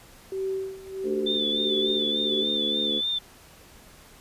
sine tone with tremolo, 383.7 Hz, G4, 37 cents flat, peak -25 dBFS, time 0.32-2.43 s, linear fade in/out 2 ms, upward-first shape sine, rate 1.5 Hz, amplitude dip 85%
harmonic tone, 73.42 Hz, D2, in tune, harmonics 3 / 4 / 5 / 6 / 7, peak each -33 / -34 / -35 / -36 / -36 dBFS, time 1.03-3.02 s, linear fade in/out 50 ms
sine tone with vibrato, 3531 Hz, A7, 5 cents sharp, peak -24 dBFS, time 1.26-3.19 s, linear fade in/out 10 ms, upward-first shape sine, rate 3.4 Hz, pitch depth 46 cents each way
effects pink hiss -51 dBFS RMS until 4.2 s + resampled to 32000 Hz

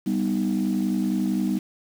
sine chord, G augmented, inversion none, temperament equal, 196 / 246.9 / 311.1 Hz, G3 / B3 / D#4, 0 / 0 / 0 cents, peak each -23 / -25 / -26 dBFS, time 0.06-1.59 s, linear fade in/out 10 ms, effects tanh soft clip ceiling -15 dBFS + 7-bit

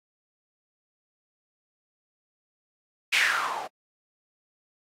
violet noise with low-pass filter sweep, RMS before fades -26 dBFS, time 3.12-3.68 s, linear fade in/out 20 ms, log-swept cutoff 2500 to 650 Hz, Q 5.1, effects AAC 48 kbps

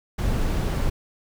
brown noise, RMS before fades -23 dBFS, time 0.18-0.9 s, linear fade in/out 10 ms, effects none

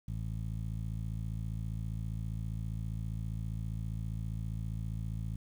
15% pulse tone with low-pass filter, 55 Hz, A1, in tune, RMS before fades -37 dBFS, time 0.08-5.36 s, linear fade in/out 5 ms, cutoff 140 Hz, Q 1.4, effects 10-bit

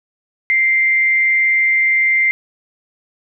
sine tone with frequency modulation, 2093 Hz, C7, in tune, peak -11 dBFS, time 0.5-2.31 s, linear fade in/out 0 ms, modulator 189 Hz, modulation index 0.21, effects none

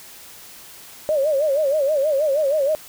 sine tone with vibrato, 581 Hz, D5, 19 cents flat, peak -16 dBFS, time 1.09-2.75 s, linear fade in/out 0 ms, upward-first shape sine, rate 6.3 Hz, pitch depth 140 cents each way, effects white hiss -42 dBFS RMS until 2.88 s

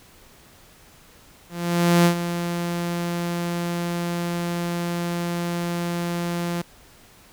sawtooth tone with ADSR envelope, 172.6 Hz, F3, 20 cents flat, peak -9 dBFS, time 1.49-6.62 s, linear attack 560 ms, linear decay 93 ms, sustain -11 dB, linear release 8 ms, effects pink hiss -51 dBFS RMS until 7.32 s

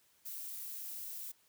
violet noise, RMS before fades -44 dBFS, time 0.25-1.32 s, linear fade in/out 10 ms, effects white hiss -70 dBFS RMS until 1.48 s

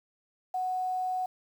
sine tone, 740 Hz, F#5, in tune, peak -28 dBFS, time 0.54-1.26 s, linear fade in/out 5 ms, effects 9-bit

